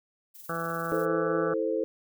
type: noise with tremolo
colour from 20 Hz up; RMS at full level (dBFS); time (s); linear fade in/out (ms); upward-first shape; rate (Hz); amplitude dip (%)
violet; -45; 0.34-1.06; 20; sine; 20; 50
type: harmonic tone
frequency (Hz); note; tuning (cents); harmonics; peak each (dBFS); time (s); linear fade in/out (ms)
166.3; E3; +16; 1 / 2 / 3 / 4 / 5 / 7 / 8 / 9 / 10; -37 / -41 / -36 / -40 / -43 / -36 / -36 / -38 / -47; 0.49-1.54; 5
type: chord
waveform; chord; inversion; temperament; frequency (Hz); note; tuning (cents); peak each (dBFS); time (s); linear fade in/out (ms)
sine; A minor; second; equal with one note detuned; 328.3 / 440 / 523.3; E4 / A4 / C5; -7 / 0 / 0; -31 / -29 / -30; 0.92-1.84; 0
effects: none